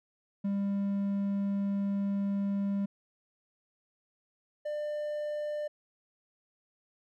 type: tone pair in turn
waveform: triangle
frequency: 199.2 / 596.9 Hz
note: G3 / D5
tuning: +28 / +28 cents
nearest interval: octave + perfect fifth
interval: 1900 cents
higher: second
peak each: -26 / -30 dBFS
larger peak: first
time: 0.44-2.86 / 4.65-5.68 s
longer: first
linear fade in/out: 10 ms
effects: none